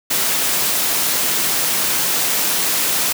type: high-pass noise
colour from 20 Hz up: white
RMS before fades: -18 dBFS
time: 0.1-3.13 s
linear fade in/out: 10 ms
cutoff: 120 Hz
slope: 24 dB/octave
effects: none